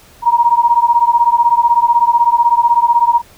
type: beating tone pair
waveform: sine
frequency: 938 / 954 Hz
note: A#5 / A#5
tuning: +11 / +40 cents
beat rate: 16 Hz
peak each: -11 dBFS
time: 0.22-3.22 s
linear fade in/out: 50 ms
effects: pink hiss -44 dBFS RMS until 3.37 s